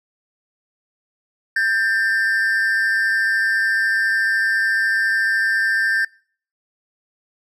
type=tone pair together; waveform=triangle; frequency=1583 / 1793 Hz; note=G6 / A6; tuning=+17 / +32 cents; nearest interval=major second; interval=215 cents; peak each=-17 dBFS; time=1.56-6.05 s; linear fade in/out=5 ms; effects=noise-tail reverb RT60 0.5 s tail -25 dB re dry